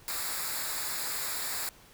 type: noise with comb filter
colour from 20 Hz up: white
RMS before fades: -34 dBFS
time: 0.08-1.69 s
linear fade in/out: 0 ms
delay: 0.33 ms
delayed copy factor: -0.7
effects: pink hiss -56 dBFS RMS until 1.93 s